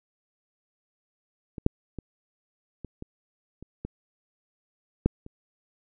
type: clicks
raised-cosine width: 3 ms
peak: -23 / -6 / -22 / -24 / -24 / -29 / -20 / -7 / -29 dBFS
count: 9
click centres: 1.582 / 1.664 / 1.987 / 2.847 / 3.024 / 3.626 / 3.85 / 5.06 / 5.264 s
effects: none